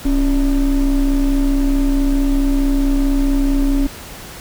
triangle ring-modulated tone, 154.3 Hz, D#3, 14 cents flat, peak -7 dBFS, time 0.05-3.87 s, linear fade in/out 5 ms, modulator 122 Hz, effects pink hiss -34 dBFS RMS until 4.4 s

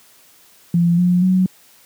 sine tone with pitch steps, 171.5 / 178.37 / 185.52 Hz, F3 / F3 / F#3, -31 / +37 / +5 cents, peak -11 dBFS, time 0.74-1.46 s, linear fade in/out 2 ms, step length 240 ms, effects white hiss -50 dBFS RMS until 1.85 s + high-pass 100 Hz 12 dB/octave

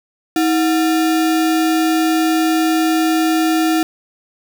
sine tone with sample-and-hold, 320 Hz, D#4, 49 cents sharp, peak -12 dBFS, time 0.36-3.83 s, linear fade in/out 2 ms, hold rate 1050 Hz, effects none

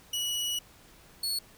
sawtooth tone pair in turn, 2929 / 4389 Hz, F#7 / C#8, -18 / -18 cents, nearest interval perfect fifth, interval 700 cents, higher second, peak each -26 dBFS, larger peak neither, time 0.13-0.59 / 1.23-1.39 s, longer first, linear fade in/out 5 ms, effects pink hiss -56 dBFS RMS until 1.57 s

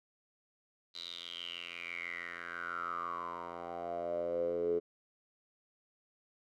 10% pulse tone with band-pass filter sweep, 86.1 Hz, F2, 24 cents flat, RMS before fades -39 dBFS, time 0.94-4.8 s, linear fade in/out 20 ms, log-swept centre 4100 to 410 Hz, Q 9.5, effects none

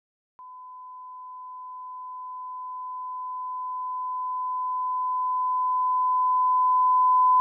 sine tone with level ramp, 1009 Hz, B5, 37 cents sharp, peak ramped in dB -41 to -15 dBFS, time 0.39-7.4 s, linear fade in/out 0 ms, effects none

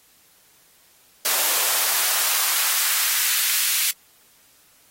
white noise with high-pass filter sweep, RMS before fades -21 dBFS, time 1.25-3.91 s, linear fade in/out 2 ms, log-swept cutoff 510 to 2200 Hz, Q 1, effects white hiss -56 dBFS RMS until 4.9 s + AAC 48 kbps

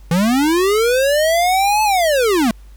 square linear two-way sweep, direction up then down, 160.3 to 870 to 209 Hz, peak -13 dBFS, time 0.11-2.51 s, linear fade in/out 2 ms, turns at 1.83 s, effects added 50 Hz sine -37 dBFS peak until 2.76 s + pink hiss -54 dBFS RMS until 2.76 s

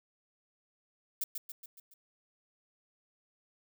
violet noise with echo, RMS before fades -33 dBFS, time 1.21-1.24 s, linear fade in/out 5 ms, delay 140 ms, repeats 5, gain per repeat -5 dB, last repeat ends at 1.94 s, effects none

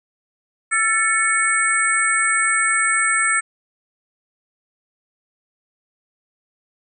sine tone cluster, 1348 / 1758 / 2213 / 8120 Hz, E6 / A6 / C#7 / B8, +38 / -2 / -3 / +47 cents, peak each -21 dBFS, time 0.71-3.41 s, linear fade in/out 20 ms, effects none

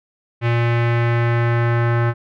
square tone with low-pass filter sweep, 118 Hz, A#2, 22 cents sharp, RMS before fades -17 dBFS, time 0.41-2.14 s, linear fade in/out 50 ms, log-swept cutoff 2400 to 1600 Hz, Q 2.2, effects none

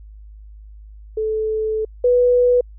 sine tone pair in turn, 435.8 / 492 Hz, A4 / B4, -17 / -7 cents, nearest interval major second, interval 210 cents, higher second, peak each -18 / -11 dBFS, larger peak second, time 1.17-1.85 / 2.04-2.61 s, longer first, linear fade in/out 5 ms, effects added 52 Hz sine -37 dBFS peak until 2.78 s

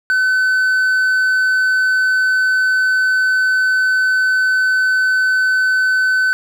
triangle tone, 1516 Hz, F#6, 42 cents sharp, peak -10 dBFS, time 0.1-6.33 s, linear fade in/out 0 ms, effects none

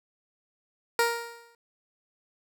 15% pulse tone with exponential decay, 468.1 Hz, A#4, 7 cents sharp, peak -13 dBFS, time 0.99-1.55 s, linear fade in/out 1 ms, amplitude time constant 120 ms, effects none

